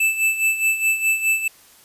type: tone with tremolo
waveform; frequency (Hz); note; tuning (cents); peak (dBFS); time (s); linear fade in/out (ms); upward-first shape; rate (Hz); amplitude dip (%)
square; 2637; E7; 0; -15; 0-1.48; 5; sine; 4.8; 70
effects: white hiss -50 dBFS RMS until 1.84 s + resampled to 32000 Hz